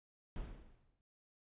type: noise with exponential decay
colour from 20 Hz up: brown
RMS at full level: -41 dBFS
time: 0.36-1.01 s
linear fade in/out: 1 ms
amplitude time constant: 140 ms
effects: resampled to 8000 Hz